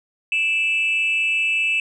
sine tone with amplitude modulation, 2637 Hz, E7, in tune, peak -13 dBFS, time 0.32-1.8 s, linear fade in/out 2 ms, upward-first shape sine, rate 275 Hz, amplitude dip 70%, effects tanh soft clip ceiling -12 dBFS

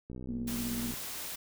click train, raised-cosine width 3 ms, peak -30 dBFS, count 54, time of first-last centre 0.1-0.939 s, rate 63.2 Hz
sine tone with vibrato, 236.4 Hz, A#3, 24 cents sharp, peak -34 dBFS, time 0.28-0.92 s, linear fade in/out 20 ms, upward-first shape square, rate 13 Hz, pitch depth 17 cents each way
white noise, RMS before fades -40 dBFS, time 0.47-1.36 s, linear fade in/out 10 ms
effects none

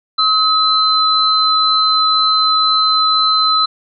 sine tone pair together, 1276 / 4051 Hz, D#6 / B7, +43 / +43 cents, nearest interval octave + minor sixth, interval 2000 cents, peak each -13 dBFS, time 0.18-3.66 s, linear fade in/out 10 ms, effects none

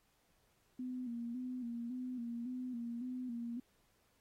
sine tone with vibrato, 243.7 Hz, B3, 23 cents flat, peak -39 dBFS, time 0.79-3.6 s, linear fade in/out 5 ms, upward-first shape square, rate 1.8 Hz, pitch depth 62 cents each way, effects pink hiss -75 dBFS RMS until 4.2 s + AAC 48 kbps

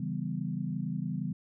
sine chord, C# half-diminished seventh, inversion none, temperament equal, 138.59 / 164.81 / 196 / 246.9 Hz, C#3 / E3 / G3 / B3, 0 / 0 / 0 / 0 cents, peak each -37 / -35 / -36 / -39 dBFS, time 0-1.33 s, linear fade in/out 5 ms, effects none

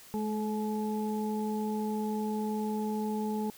sine tone cluster, 212.7 / 430.4 / 854 Hz, G#3 / A4 / G#5, +42 / -38 / +48 cents, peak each -31 / -36 / -38 dBFS, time 0.14-3.5 s, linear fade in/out 0 ms, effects white hiss -53 dBFS RMS until 3.57 s

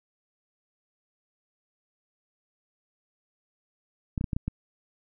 clicks, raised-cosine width 5 ms, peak -16 dBFS, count 6, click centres 4.178 / 4.211 / 4.242 / 4.332 / 4.365 / 4.48 s, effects none

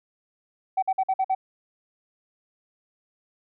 sine tone bursts, 762 Hz, G5, 49 cents flat, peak -18 dBFS, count 6, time 0.77-1.35 s, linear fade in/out 10 ms, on 55 ms, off 50 ms, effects tanh soft clip ceiling -17 dBFS

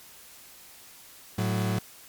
40% pulse tone pair together, 109.8 / 184.66 Hz, A2 / F#3, -3 / -3 cents, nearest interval major sixth, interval 900 cents, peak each -26 / -28 dBFS, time 1.38-1.79 s, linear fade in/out 5 ms, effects white hiss -50 dBFS RMS until 2.08 s + MP3 96 kbps

